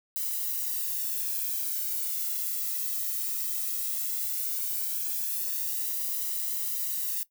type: noise with flanger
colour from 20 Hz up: violet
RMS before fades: -31 dBFS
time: 0.16-7.23 s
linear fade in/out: 0 ms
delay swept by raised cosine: 1 to 1.58 ms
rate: 0.16 Hz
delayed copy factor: +0.7
effects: noise-tail reverb RT60 0.1 s tail -17 dB re dry